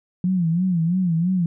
sine tone with vibrato, 174.61 Hz, F3, in tune, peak -17 dBFS, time 0.24-1.46 s, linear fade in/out 2 ms, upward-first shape sine, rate 3 Hz, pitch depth 130 cents each way, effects none

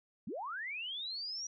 sine linear sweep, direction up, 155.4 to 5820 Hz, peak -38 dBFS, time 0.27-1.47 s, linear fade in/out 5 ms, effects none

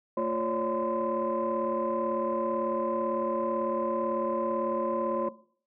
sine tone cluster, 225.5 / 350.6 / 546 / 584 / 1025 Hz, A3 / F4 / C#5 / D5 / C6, +43 / +7 / -26 / -10 / -36 cents, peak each -33 / -32 / -28 / -34 / -32 dBFS, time 0.17-5.29 s, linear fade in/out 5 ms, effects noise-tail reverb RT60 0.5 s tail -17 dB re dry + tanh soft clip ceiling -19 dBFS

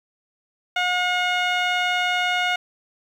15% pulse tone with low-pass filter, 721 Hz, F#5, 45 cents flat, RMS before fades -22 dBFS, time 0.76-2.56 s, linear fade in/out 5 ms, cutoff 3600 Hz, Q 1.3, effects 8-bit

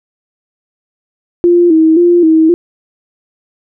sine tone with vibrato, 333.6 Hz, E4, 21 cents sharp, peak -4 dBFS, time 1.44-2.54 s, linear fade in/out 0 ms, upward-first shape square, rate 1.9 Hz, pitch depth 75 cents each way, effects none

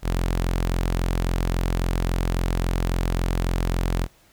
sawtooth tone, 43.65 Hz, F1, in tune, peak -17 dBFS, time 0.02-4.08 s, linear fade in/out 50 ms, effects pink hiss -57 dBFS RMS until 4.32 s

